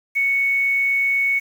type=tone with quantisation; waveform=sine; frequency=2218 Hz; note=C#7; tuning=in tune; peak=-16 dBFS; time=0.15-1.4 s; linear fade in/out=20 ms; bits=7; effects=none